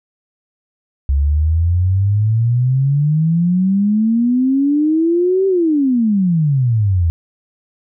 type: exponential two-way sweep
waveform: sine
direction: up then down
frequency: 67.6 to 390.6 to 80.6 Hz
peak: -11 dBFS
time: 1.09-7.1 s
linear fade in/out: 0 ms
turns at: 5.47 s
effects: none